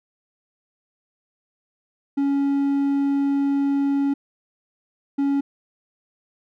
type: tone pair in turn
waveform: triangle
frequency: 279.3 / 279.3 Hz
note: C#4 / C#4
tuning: +13 / +13 cents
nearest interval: unison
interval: 0 cents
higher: neither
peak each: -16 dBFS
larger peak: neither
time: 2.17-4.14 / 5.18-5.41 s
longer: first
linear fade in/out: 10 ms
effects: none